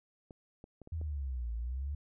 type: clicks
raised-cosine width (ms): 2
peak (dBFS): -36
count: 5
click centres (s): 0.308 / 0.641 / 0.817 / 0.874 / 1.014
type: exponential two-way sweep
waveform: sine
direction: down then up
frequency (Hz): 83.8 to 55.7 to 74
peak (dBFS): -34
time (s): 0.92-1.95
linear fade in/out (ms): 5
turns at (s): 1.54
effects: none